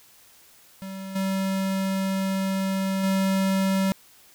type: tone with level steps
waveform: square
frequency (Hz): 192.3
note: G3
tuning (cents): -33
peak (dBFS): -34 / -24 / -21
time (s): 0.82-3.92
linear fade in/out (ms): 0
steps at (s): 1.15 / 3.03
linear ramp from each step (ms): 10
effects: white hiss -54 dBFS RMS until 4.34 s